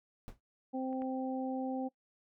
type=noise with exponential decay; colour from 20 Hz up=brown; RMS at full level=-41 dBFS; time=0.28-0.4 s; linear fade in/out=0 ms; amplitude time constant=25 ms
type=harmonic tone; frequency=260.8 Hz; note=C4; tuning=5 cents flat; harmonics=1 / 2 / 3; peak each=-35 / -41 / -41 dBFS; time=0.73-1.89 s; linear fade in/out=20 ms
type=clicks; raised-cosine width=0.5 ms; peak=-45 / -37 dBFS; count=2; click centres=0.929 / 1.02 s
effects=noise-tail reverb RT60 0.1 s tail -20 dB re dry